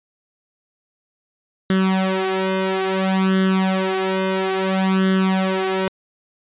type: tone with flanger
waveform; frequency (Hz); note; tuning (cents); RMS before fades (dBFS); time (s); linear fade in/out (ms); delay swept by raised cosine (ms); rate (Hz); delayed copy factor
sawtooth; 189.7; F#3; +43; -19; 1.7-5.88; 2; 0.6 to 3.3; 0.59; +0.85
effects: resampled to 8000 Hz